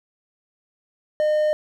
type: tone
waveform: triangle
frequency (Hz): 609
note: D#5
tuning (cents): -37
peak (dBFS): -15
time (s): 1.2-1.53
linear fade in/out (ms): 0
effects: none